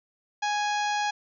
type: harmonic tone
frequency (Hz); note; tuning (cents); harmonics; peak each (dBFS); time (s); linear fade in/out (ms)
830.6; G#5; 0; 1 / 2 / 3 / 4 / 5 / 6 / 7 / 8; -26 / -32 / -36 / -38 / -40 / -42 / -43 / -44; 0.42-1.11; 10
effects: none